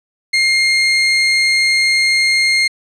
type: tone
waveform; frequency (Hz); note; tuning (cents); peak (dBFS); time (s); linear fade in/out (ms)
30% pulse; 2124; C7; +25; -8; 0.33-2.68; 10
effects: resampled to 22050 Hz + 8-bit